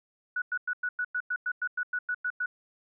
sine tone bursts, 1472 Hz, F#6, 9 cents flat, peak -27 dBFS, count 14, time 0.36-2.46 s, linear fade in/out 5 ms, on 59 ms, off 98 ms, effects none

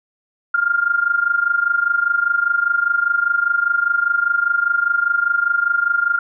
sine tone with amplitude modulation, 1402 Hz, F6, 6 cents sharp, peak -11 dBFS, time 0.54-6.19 s, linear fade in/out 5 ms, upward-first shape sine, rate 25 Hz, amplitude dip 80%, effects none

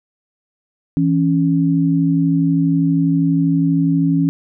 sine tone pair together, 164.81 / 277.2 Hz, E3 / C#4, 0 / 0 cents, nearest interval major sixth, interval 900 cents, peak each -15 dBFS, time 0.97-4.29 s, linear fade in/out 0 ms, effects none

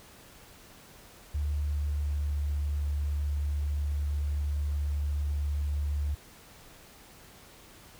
sine tone with pitch glide, 73.42 to 72.87 Hz, D2 to D2, 0 to -13 cents, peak -27 dBFS, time 1.34-6.15 s, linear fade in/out 10 ms, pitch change -13 cents, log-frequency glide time 1.64-2.47 s, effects pink hiss -53 dBFS RMS until 7.99 s

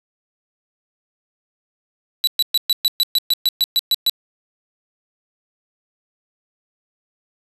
45% pulse tone bursts, 3946 Hz, B7, 2 cents flat, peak -13 dBFS, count 13, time 2.24-4.096 s, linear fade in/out 0 ms, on 32 ms, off 120 ms, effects resampled to 32000 Hz + 9-bit

